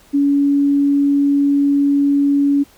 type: tone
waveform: sine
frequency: 282.8 Hz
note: C#4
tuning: 35 cents sharp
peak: -11 dBFS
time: 0.13-2.64 s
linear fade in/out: 20 ms
effects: pink hiss -49 dBFS RMS until 2.77 s